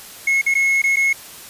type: tone with dropouts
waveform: triangle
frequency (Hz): 2176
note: C#7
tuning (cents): -33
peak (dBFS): -12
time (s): 0.27-1.13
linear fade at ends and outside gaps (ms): 5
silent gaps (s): 0.415-0.463 / 0.541-0.551 / 0.819-0.838 / 0.96-0.968
effects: white hiss -38 dBFS RMS until 1.49 s + resampled to 32000 Hz